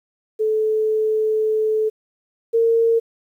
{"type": "tone pair in turn", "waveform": "sine", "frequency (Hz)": [434.3, 458], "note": ["A4", "A#4"], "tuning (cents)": [-23, -31], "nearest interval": "minor second", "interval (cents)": 92, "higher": "second", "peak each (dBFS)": [-16, -13], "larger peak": "second", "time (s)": [[0.39, 1.9], [2.53, 3]], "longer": "first", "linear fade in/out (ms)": 20, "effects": ["9-bit"]}